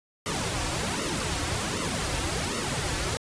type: noise with flanger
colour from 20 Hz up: pink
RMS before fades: -29 dBFS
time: 0.26-3.17 s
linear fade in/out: 0 ms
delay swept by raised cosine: 1.2 to 4.9 ms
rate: 1.3 Hz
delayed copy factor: -0.85
effects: resampled to 22050 Hz